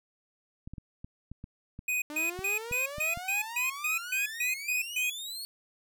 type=clicks; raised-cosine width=5 ms; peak=-29 dBFS; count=11; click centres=0.675 / 0.736 / 0.782 / 1.045 / 1.316 / 1.441 / 1.791 / 2.391 / 2.713 / 2.983 / 3.174 s
type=tone bursts; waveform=square; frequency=2494 Hz; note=D#7; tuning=3 cents sharp; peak=-28 dBFS; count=12; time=1.88-5.1 s; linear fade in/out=5 ms; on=140 ms; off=140 ms
type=exponential sweep; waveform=sawtooth; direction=up; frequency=293.7 to 4445 Hz; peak=-34 dBFS; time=2.1-5.45 s; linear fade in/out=0 ms
effects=none